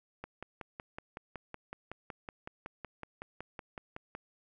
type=click train; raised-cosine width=0.5 ms; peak=-26 dBFS; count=22; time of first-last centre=0.24-4.151 s; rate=5.37 Hz; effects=none